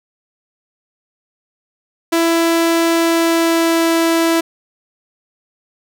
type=tone with pitch glide; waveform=sawtooth; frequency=332.9 to 330.8 Hz; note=E4 to E4; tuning=+17 to +6 cents; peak=-8 dBFS; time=2.12-4.41 s; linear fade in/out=10 ms; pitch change=-11 cents; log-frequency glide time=2.95-3.89 s; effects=none